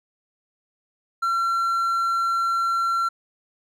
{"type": "tone", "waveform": "triangle", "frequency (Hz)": 1360, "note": "F6", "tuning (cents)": -46, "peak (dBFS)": -18, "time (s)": [1.22, 3.09], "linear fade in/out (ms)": 10, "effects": []}